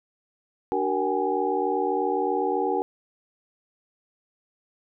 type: tone cluster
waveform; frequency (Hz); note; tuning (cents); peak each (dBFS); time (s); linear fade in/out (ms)
sine; 296.6 / 379.9 / 467.6 / 774 / 834; D4 / F#4 / A#4 / G5 / G#5; +17 / +46 / +5 / -22 / +7; -31 / -27 / -28 / -30 / -28; 0.72-2.82; 0
effects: none